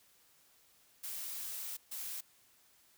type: noise bursts at uneven times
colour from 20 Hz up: blue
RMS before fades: -42 dBFS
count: 2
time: 1.03-1.77 / 1.91-2.21 s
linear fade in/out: 10 ms
effects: white hiss -67 dBFS RMS until 2.97 s